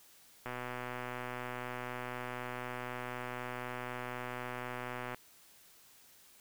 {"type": "click train", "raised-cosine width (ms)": 0.5, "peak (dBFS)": -25, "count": 582, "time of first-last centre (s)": [0.46, 5.145], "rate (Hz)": 124, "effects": ["white hiss -61 dBFS RMS until 6.4 s"]}